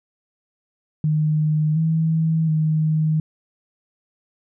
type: tone with pitch steps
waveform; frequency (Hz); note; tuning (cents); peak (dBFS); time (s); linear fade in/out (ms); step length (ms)
sine; 153.6 / 160.9 / 156.1; D#3 / E3 / D#3; -22 / -42 / +6; -16; 1.04-3.2; 2; 720
effects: none